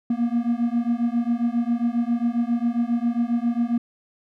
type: beating tone pair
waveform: triangle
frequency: 233.1 / 240.5 Hz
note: A#3 / B3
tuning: 0 / -46 cents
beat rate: 7.4 Hz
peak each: -21 dBFS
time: 0.1-3.78 s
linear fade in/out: 5 ms
effects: none